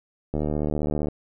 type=click train; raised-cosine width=2 ms; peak=-13 dBFS; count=57; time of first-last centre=0.34-1.085 s; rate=75.2 Hz; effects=none